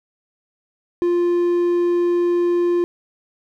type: tone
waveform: triangle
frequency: 349.2 Hz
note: F4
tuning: in tune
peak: -13 dBFS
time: 1.02-2.84 s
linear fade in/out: 0 ms
effects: none